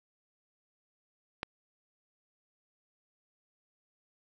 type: click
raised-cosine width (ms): 0.3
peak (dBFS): -17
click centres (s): 1.431
effects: none